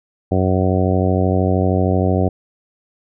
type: harmonic tone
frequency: 93 Hz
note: F#2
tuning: 9 cents sharp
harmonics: 1 / 2 / 3 / 4 / 5 / 6 / 7 / 8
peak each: -17 / -20 / -22 / -23 / -24 / -25 / -25 / -26 dBFS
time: 0.31-2.29 s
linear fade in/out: 10 ms
effects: none